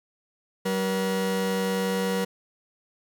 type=tone pair together; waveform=40% pulse; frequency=190 / 479 Hz; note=F#3 / A#4; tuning=+46 / +47 cents; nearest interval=octave + major third; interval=1601 cents; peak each=-26 dBFS; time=0.65-2.25 s; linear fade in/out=10 ms; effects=none